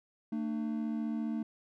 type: tone pair together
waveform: triangle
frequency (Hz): 224.9 / 299.7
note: A3 / D4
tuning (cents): +38 / +35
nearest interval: perfect fourth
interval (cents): 497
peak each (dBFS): -31 / -36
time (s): 0.32-1.43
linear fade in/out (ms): 5
effects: none